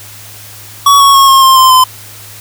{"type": "tone with pitch steps", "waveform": "square", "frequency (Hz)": [1127, 1109.6, 1092.4, 1075.5, 1058.8, 1042.5, 1026.3], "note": ["C#6", "C#6", "C#6", "C6", "C6", "C6", "C6"], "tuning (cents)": [28, 1, -26, 47, 20, -7, -34], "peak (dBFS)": -3, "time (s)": [0.86, 1.84], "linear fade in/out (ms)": 5, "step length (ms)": 140, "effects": ["added 104 Hz sine -36 dBFS peak until 2.4 s", "white hiss -32 dBFS RMS until 2.4 s"]}